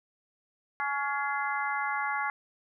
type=harmonic tone with a mistuned harmonic; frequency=281.1 Hz; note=C#4; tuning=24 cents sharp; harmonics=3 / 4 / 5 / 6 / 7; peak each=-33 / -34 / -35 / -36 / -36 dBFS; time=0.8-2.3 s; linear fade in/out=0 ms; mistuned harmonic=7; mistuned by=+79 cents; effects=none